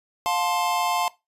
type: chord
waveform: square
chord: F major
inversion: none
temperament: equal with one note detuned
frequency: 708.2 / 880 / 1046.5 Hz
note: F5 / A5 / C6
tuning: +24 / 0 / 0 cents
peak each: -27 dBFS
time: 0.26-1.08 s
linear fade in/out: 0 ms
effects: noise-tail reverb RT60 0.2 s tail -18 dB re dry + resampled to 32000 Hz